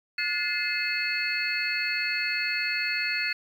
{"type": "tone cluster", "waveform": "sine", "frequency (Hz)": [1444, 1735, 2092, 2583, 4377], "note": ["F#6", "A6", "C7", "E7", "C#8"], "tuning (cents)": [-43, -25, -1, -36, -23], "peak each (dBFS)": [-34, -34, -31, -30, -32], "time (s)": [0.18, 3.33], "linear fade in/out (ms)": 5, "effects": ["9-bit"]}